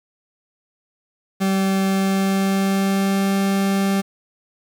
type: tone with pitch glide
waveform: 40% pulse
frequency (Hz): 193 to 195.81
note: G3 to G3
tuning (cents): -27 to -2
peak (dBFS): -16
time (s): 1.4-4.02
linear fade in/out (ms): 20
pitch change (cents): +25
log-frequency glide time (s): 1.86-3.35
effects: 7-bit